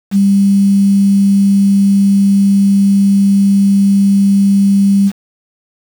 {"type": "tone with quantisation", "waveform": "sine", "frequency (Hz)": 198, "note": "G3", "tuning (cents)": 18, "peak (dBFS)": -6, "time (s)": [0.11, 5.12], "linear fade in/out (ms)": 50, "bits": 5, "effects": []}